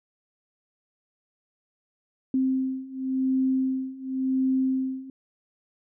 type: beating tone pair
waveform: sine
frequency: 261.7 / 262.62 Hz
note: C4 / C4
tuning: 0 / +7 cents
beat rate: 0.92 Hz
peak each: -27 / -25 dBFS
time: 2.34-5.1 s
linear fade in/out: 2 ms
effects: none